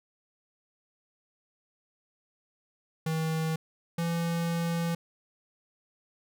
square tone pair in turn, 160 / 168.48 Hz, D#3 / E3, +49 / +38 cents, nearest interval minor second, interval 89 cents, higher second, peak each -28 dBFS, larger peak neither, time 3.06-3.56 / 3.98-4.95 s, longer second, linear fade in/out 5 ms, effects none

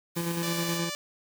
white high-pass noise, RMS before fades -39 dBFS, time 0.15-0.79 s, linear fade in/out 20 ms, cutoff 100 Hz, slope 24 dB/octave
25% pulse tone with tremolo, 169.7 Hz, F3, 49 cents flat, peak -24 dBFS, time 0.16-0.9 s, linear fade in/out 10 ms, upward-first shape square, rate 9.5 Hz, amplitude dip 35%
5% pulse tone, 586 Hz, D5, 4 cents flat, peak -21 dBFS, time 0.43-0.95 s, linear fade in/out 0 ms
effects none

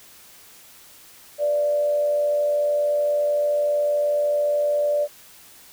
sine tone with frequency modulation, 587.3 Hz, D5, in tune, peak -18 dBFS, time 1.38-5.08 s, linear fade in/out 50 ms, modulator 89.7 Hz, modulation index 0.28, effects white hiss -48 dBFS RMS until 5.72 s

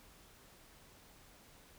silence, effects pink hiss -61 dBFS RMS until 1.78 s

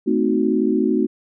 sine chord, A diminished seventh, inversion none, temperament equal with one note detuned, 220 / 257.3 / 311.1 / 370 Hz, A3 / C4 / Eb4 / Gb4, 0 / -29 / 0 / 0 cents, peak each -21 dBFS, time 0.06-1.07 s, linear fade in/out 20 ms, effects none

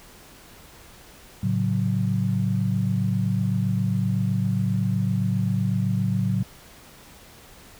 sine chord, F# minor, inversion first, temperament equal with one note detuned, 110.89 / 138.59 / 185 Hz, A2 / C#3 / F#3, +14 / 0 / 0 cents, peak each -24 / -27 / -24 dBFS, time 1.43-6.43 s, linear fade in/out 5 ms, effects pink hiss -48 dBFS RMS until 7.79 s

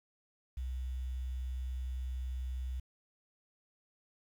sine tone with quantisation, 63.5 Hz, B1, 49 cents sharp, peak -35 dBFS, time 0.57-2.8 s, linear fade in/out 5 ms, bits 10, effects none

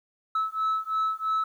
sine beating tone pair, 1300 / 1303 Hz, E6 / E6, -24 / -20 cents, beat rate 3 Hz, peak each -26 dBFS, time 0.35-1.44 s, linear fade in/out 5 ms, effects tanh soft clip ceiling -21 dBFS + 10-bit

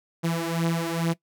sawtooth beating tone pair, 165.7 / 168 Hz, E3 / E3, +9 / +33 cents, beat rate 2.3 Hz, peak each -22 / -24 dBFS, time 0.23-1.14 s, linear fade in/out 20 ms, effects noise-tail reverb RT60 0.1 s tail -20 dB re dry

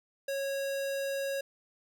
square tone, 550 Hz, C#5, 14 cents flat, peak -32 dBFS, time 0.28-1.41 s, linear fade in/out 5 ms, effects none

